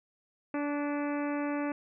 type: harmonic tone with a mistuned harmonic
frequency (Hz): 290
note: D4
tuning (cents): -22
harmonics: 1 / 2 / 3 / 4 / 5 / 6 / 7 / 8 / 9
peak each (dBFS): -31 / -37 / -41 / -43 / -45 / -47 / -48 / -49 / -50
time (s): 0.54-1.72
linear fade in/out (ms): 2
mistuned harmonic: 5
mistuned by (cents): +28
effects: none